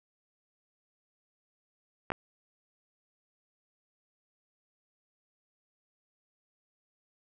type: clicks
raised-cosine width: 0.5 ms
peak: -17 dBFS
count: 2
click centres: 2.103 / 2.119 s
effects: none